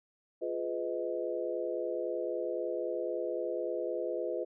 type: chord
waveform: sine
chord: F half-diminished seventh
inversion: none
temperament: just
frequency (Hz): 349.2 / 419.1 / 502.9 / 628.6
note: F4 / Ab4 / Cb5 / Eb5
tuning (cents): 0 / +16 / +31 / +18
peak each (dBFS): -37 / -39 / -36 / -38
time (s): 0.41-4.45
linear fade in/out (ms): 20
effects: none